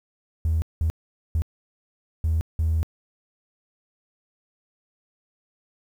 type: tone bursts at uneven times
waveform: triangle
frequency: 80.3 Hz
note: E2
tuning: 45 cents flat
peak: -16 dBFS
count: 5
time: 0.45-0.62 / 0.81-0.9 / 1.35-1.42 / 2.24-2.41 / 2.59-2.83 s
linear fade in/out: 0 ms
effects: tanh soft clip ceiling -16 dBFS + 9-bit